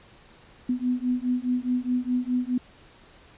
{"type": "beating tone pair", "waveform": "sine", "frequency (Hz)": [246.9, 251.7], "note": ["B3", "B3"], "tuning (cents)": [0, 33], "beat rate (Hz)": 4.8, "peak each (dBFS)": -26, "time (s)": [0.69, 2.58], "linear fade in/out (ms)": 5, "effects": ["pink hiss -53 dBFS RMS until 3.37 s", "resampled to 8000 Hz"]}